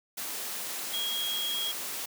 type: tone in noise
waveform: sine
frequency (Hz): 3280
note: G#7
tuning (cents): -22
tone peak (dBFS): -30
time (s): 0.93-1.72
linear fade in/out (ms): 10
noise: white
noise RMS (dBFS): -36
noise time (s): 0.17-2.06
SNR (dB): +3
effects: high-pass 200 Hz 12 dB/octave